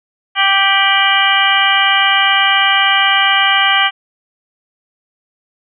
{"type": "harmonic tone with a mistuned harmonic", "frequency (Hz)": 392, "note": "G4", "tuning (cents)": 0, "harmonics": [2, 3, 4, 5, 6, 7, 8], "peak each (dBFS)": [-17, -17, -17, -17, -17, -17, -17], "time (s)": [0.35, 3.91], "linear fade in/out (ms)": 50, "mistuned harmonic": 7, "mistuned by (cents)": 88, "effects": []}